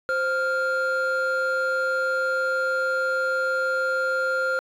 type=tone pair together; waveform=triangle; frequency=523.3 / 1397 Hz; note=C5 / F6; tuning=0 / 0 cents; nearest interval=octave + perfect fourth; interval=1700 cents; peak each=-23 / -21 dBFS; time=0.09-4.59 s; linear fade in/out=0 ms; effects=tanh soft clip ceiling -13 dBFS